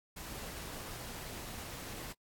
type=noise; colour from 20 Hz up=pink; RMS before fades=-45 dBFS; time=0.16-2.13 s; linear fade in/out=10 ms; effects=noise-tail reverb RT60 0.1 s tail -23 dB re dry + AAC 64 kbps